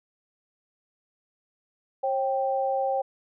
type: tone pair together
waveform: sine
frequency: 539.3 / 784 Hz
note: C#5 / G5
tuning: -48 / 0 cents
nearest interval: tritone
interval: 648 cents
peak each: -26 dBFS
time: 2.03-3.02 s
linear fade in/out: 10 ms
effects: none

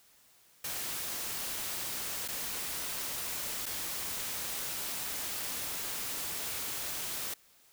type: noise with dropouts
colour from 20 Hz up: white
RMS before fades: -37 dBFS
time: 0.64-7.34 s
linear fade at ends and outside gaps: 5 ms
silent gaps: 2.279-2.284 / 3.658-3.662 s
effects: white hiss -63 dBFS RMS until 7.72 s

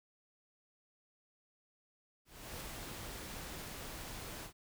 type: noise with ADSR envelope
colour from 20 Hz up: pink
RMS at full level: -44 dBFS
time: 2.25-4.53 s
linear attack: 360 ms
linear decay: 7 ms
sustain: -2 dB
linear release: 95 ms
effects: none

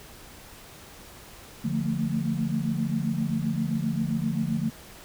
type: chord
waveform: sine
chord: Bb major seventh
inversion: first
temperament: equal with one note detuned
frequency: 146.83 / 174.61 / 220 / 227.6 Hz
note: D3 / F3 / A3 / Bb3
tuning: 0 / 0 / 0 / -41 cents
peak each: -30 dBFS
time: 1.64-4.7 s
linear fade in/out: 10 ms
effects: pink hiss -47 dBFS RMS until 5.04 s

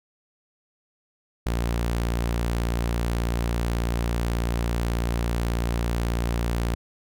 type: tone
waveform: sawtooth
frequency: 58.27 Hz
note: A#1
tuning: in tune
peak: -19 dBFS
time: 1.46-6.75 s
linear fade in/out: 5 ms
effects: none

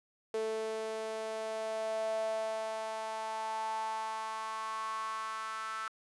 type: tone with high-pass filter sweep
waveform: sawtooth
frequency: 220.1 Hz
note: A3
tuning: 1 cent sharp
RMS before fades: -37 dBFS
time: 0.34-5.88 s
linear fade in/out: 0 ms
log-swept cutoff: 470 to 1300 Hz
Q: 7.3
effects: resampled to 24000 Hz

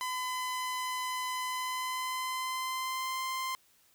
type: tone with pitch glide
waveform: sawtooth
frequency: 1012 to 1044.1 Hz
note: B5 to C6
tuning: +42 to -4 cents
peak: -29 dBFS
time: 0.01-3.55 s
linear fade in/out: 0 ms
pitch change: +54 cents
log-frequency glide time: 1.44-3.25 s
effects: white hiss -66 dBFS RMS until 3.94 s

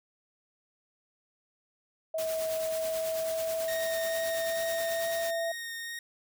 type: tone with pitch glide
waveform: sine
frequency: 642 to 667.3 Hz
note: E5 to E5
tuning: -46 to +21 cents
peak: -29 dBFS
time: 2.14-5.52 s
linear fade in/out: 5 ms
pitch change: +67 cents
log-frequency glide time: 2.63-5.21 s
type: noise with tremolo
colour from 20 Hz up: white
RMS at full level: -38 dBFS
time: 2.18-5.31 s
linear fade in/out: 5 ms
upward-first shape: triangle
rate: 9.2 Hz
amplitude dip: 55%
type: tone with vibrato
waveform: sawtooth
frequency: 1854 Hz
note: A#6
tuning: 10 cents flat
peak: -33 dBFS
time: 3.68-5.99 s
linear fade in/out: 2 ms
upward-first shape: triangle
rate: 2.3 Hz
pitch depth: 12 cents each way
effects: none

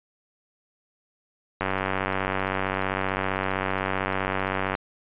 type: click train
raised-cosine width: 0.5 ms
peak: -10 dBFS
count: 301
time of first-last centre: 1.61-4.751 s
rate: 95.5 Hz
effects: resampled to 8000 Hz

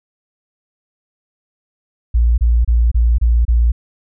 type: tone bursts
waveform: sine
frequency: 58.27 Hz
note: A#1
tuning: in tune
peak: -9 dBFS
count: 6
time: 2.14-3.72 s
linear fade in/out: 10 ms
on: 240 ms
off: 28 ms
effects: none

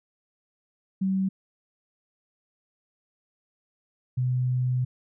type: tone pair in turn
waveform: sine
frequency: 191.1 / 126.27 Hz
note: G3 / B2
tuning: -44 / +39 cents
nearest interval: perfect fifth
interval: 717 cents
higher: first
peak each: -22 dBFS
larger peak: neither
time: 1.01-1.29 / 4.17-4.85 s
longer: second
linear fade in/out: 10 ms
effects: none

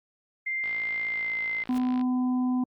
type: tone with pitch glide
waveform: sine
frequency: 2095 to 2076 Hz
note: C7 to C7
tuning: +2 to -14 cents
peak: -27 dBFS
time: 0.46-1.64 s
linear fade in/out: 10 ms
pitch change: -16 cents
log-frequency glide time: 1.08-1.35 s
type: click train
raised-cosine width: 0.3 ms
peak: -27 dBFS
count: 78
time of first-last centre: 0.64-2.013 s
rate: 56.1 Hz
type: noise with exponential growth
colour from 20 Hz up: pink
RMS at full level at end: -40 dBFS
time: 1.66-1.78 s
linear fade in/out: 1 ms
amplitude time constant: 25 ms
type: harmonic tone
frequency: 252 Hz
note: B3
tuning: 35 cents sharp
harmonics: 1 / 3 / 4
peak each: -23 / -39 / -41 dBFS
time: 1.69-2.64 s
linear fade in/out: 5 ms
effects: Opus 48 kbps

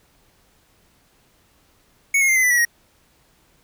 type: tone with pitch steps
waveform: square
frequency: 2217 / 2158 / 2100 / 2044 / 1988.9 / 1935.6 / 1883.8 Hz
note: C#7 / C#7 / C7 / C7 / B6 / B6 / A#6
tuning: 0 / -47 / +6 / -41 / +12 / -35 / +18 cents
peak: -15 dBFS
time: 2.14-2.651 s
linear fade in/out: 5 ms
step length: 73 ms
effects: pink hiss -59 dBFS RMS until 3.63 s

